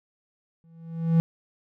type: tone with exponential growth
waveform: triangle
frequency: 164.8 Hz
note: E3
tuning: in tune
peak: -12 dBFS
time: 0.64-1.2 s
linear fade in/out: 0 ms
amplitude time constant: 120 ms
effects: none